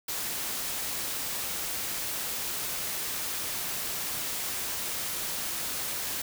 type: noise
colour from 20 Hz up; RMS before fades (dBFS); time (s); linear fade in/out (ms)
white; -33; 0.08-6.22; 5
effects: none